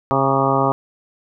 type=harmonic tone with a mistuned harmonic; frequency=135.5 Hz; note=C#3; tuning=39 cents flat; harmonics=1 / 2 / 3 / 4 / 5 / 6 / 7 / 8 / 9; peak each=-23 / -23 / -23 / -23 / -23 / -23 / -23 / -23 / -23 dBFS; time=0.11-0.72 s; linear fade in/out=0 ms; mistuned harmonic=8; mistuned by=+51 cents; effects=none